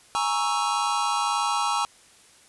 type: chord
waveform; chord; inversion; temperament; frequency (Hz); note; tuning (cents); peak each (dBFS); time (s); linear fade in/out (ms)
square; A# half-diminished seventh; third; equal; 830.6 / 932.3 / 1108.7 / 1318.5; G#5 / A#5 / C#6 / E6; 0 / 0 / 0 / 0; -29; 0.15-1.85; 0
effects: white hiss -54 dBFS RMS until 2.48 s + resampled to 24000 Hz